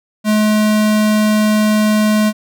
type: tone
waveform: square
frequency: 213.3 Hz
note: G#3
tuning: 46 cents sharp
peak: -11 dBFS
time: 0.24-2.33 s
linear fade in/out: 50 ms
effects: none